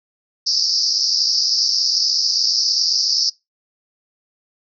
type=band-pass noise; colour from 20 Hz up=pink; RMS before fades=-18 dBFS; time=0.46-3.3 s; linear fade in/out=10 ms; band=4700 to 5500 Hz; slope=96 dB/octave; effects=noise-tail reverb RT60 0.2 s tail -23 dB re dry